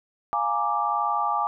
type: chord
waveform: sine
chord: Bb dominant seventh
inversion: second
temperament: equal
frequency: 698.5 / 830.6 / 932.3 / 1174.7 Hz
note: F5 / Ab5 / Bb5 / D6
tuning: 0 / 0 / 0 / 0 cents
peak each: -31 / -26 / -31 / -25 dBFS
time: 0.33-1.47 s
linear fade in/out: 0 ms
effects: none